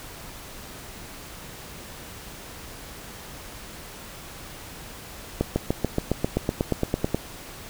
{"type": "accelerating click train", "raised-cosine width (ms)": 2, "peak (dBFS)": -8, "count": 15, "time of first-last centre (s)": [5.41, 7.146], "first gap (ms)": 150, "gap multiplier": 0.97, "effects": ["pink hiss -41 dBFS RMS until 7.69 s"]}